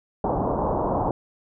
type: low-pass noise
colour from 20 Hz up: white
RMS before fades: -24 dBFS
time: 0.24-1.11 s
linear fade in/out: 2 ms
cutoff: 1000 Hz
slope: 48 dB/octave
effects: none